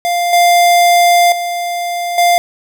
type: tone with level steps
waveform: square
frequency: 698.5 Hz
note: F5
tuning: in tune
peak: -13 / -7 / -17 / -8 dBFS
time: 0.05-2.38 s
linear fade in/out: 0 ms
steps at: 0.33 / 1.32 / 2.18 s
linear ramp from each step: 2 ms
effects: none